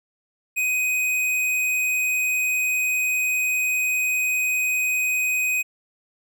sine tone with hard clipping, 2505 Hz, D#7, 11 cents sharp, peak -21 dBFS, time 0.56-5.63 s, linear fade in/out 20 ms, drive 17 dB, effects none

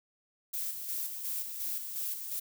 violet noise with tremolo, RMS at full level -35 dBFS, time 0.53-2.4 s, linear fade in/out 10 ms, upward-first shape square, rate 2.8 Hz, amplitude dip 45%, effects none

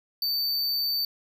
square tone, 4571 Hz, D8, 48 cents flat, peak -25 dBFS, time 0.22-1.05 s, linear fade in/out 2 ms, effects 11-bit

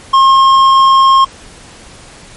sine tone with tanh clipping, 1072 Hz, C6, 42 cents sharp, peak -5 dBFS, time 0.13-1.25 s, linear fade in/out 10 ms, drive 9 dB, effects pink hiss -36 dBFS RMS until 2.36 s + MP3 48 kbps

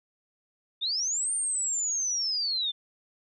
sine linear two-way sweep, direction up then down, 3500 to 8970 to 3500 Hz, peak -26 dBFS, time 0.81-2.72 s, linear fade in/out 20 ms, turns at 1.33 s, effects none

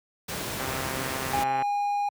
pink noise, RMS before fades -32 dBFS, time 0.28-1.44 s, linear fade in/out 10 ms
click train, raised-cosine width 0.5 ms, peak -18 dBFS, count 136, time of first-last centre 0.6-1.623 s, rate 132 Hz
triangle tone, 816 Hz, G#5, 31 cents flat, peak -22 dBFS, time 1.33-2.09 s, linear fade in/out 5 ms
effects high-pass 80 Hz 12 dB/octave

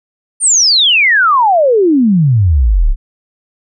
sine exponential sweep, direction down, 9290 to 30.03 Hz, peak -6 dBFS, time 0.4-2.96 s, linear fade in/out 50 ms, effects none

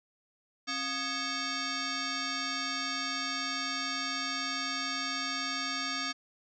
sine tone with frequency modulation, 1673 Hz, G#6, 12 cents sharp, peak -31 dBFS, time 0.67-6.13 s, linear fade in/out 20 ms, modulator 971 Hz, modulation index 4.3, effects none

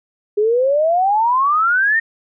sine exponential sweep, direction up, 407 to 1864.7 Hz, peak -12 dBFS, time 0.37-2 s, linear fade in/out 10 ms, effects none

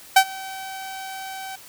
sawtooth tone with ADSR envelope, 768 Hz, G5, 36 cents flat, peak -4 dBFS, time 0.16-1.56 s, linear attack 7 ms, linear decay 70 ms, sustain -24 dB, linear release 9 ms, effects white hiss -45 dBFS RMS until 1.68 s

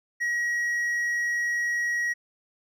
sine tone with hard clipping, 1905 Hz, A#6, 37 cents sharp, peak -25 dBFS, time 0.2-2.14 s, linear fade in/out 20 ms, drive 3 dB, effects none

